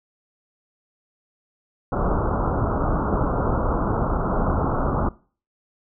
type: low-pass noise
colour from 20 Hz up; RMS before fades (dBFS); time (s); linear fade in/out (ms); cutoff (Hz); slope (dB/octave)
pink; -22; 1.92-5.09; 5; 1400; 96
effects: noise-tail reverb RT60 0.4 s tail -21 dB re dry